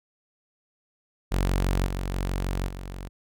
sawtooth tone with level steps, 46.25 Hz, F#1, in tune, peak -18 / -24 / -22 / -31 dBFS, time 1.31-3.09 s, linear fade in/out 20 ms, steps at 1.86 / 2.14 / 2.68 s, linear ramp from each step 5 ms, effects none

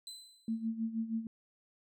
30% pulse tone with exponential decay, 4036 Hz, B7, 37 cents sharp, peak -39 dBFS, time 0.07-0.67 s, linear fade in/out 1 ms, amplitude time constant 130 ms
sine tone with tremolo, 225 Hz, A3, 39 cents sharp, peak -30 dBFS, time 0.48-1.27 s, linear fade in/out 2 ms, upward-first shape sine, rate 6.3 Hz, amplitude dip 75%
effects none

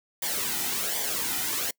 white noise with flanger, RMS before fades -29 dBFS, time 0.22-1.71 s, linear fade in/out 5 ms, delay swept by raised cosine 0.74 to 1.84 ms, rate 1.3 Hz, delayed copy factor -0.65, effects noise-tail reverb RT60 0.1 s tail -26 dB re dry

